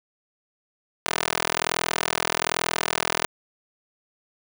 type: tone with high-pass filter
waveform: 15% pulse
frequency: 41.2 Hz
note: E1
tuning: in tune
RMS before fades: -26 dBFS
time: 1.06-3.26 s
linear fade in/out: 0 ms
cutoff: 670 Hz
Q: 0.54
effects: none